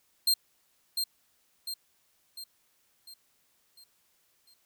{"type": "tone with echo", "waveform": "sawtooth", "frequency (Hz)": 4186, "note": "C8", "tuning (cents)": 0, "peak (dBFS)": -19, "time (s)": [0.27, 0.34], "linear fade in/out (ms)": 5, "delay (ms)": 700, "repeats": 6, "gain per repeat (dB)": -6, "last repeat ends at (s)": 4.54, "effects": ["white hiss -70 dBFS RMS until 4.65 s"]}